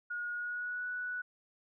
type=tone with pitch glide; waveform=sine; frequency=1441 to 1477.2 Hz; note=F#6 to F#6; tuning=-46 to -3 cents; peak=-35 dBFS; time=0.1-1.22 s; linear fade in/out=10 ms; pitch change=+43 cents; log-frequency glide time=0.33-0.87 s; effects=none